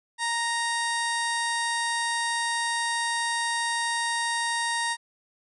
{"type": "harmonic tone with a mistuned harmonic", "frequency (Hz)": 932.3, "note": "A#5", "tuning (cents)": 0, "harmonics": [1, 2, 3, 4, 5, 6, 7, 8, 9, 10], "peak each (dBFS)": [-29, -29, -42, -34, -38, -39, -45, -44, -38, -38], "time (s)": [0.18, 4.97], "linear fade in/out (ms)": 50, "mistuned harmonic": 7, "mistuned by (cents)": -33, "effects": []}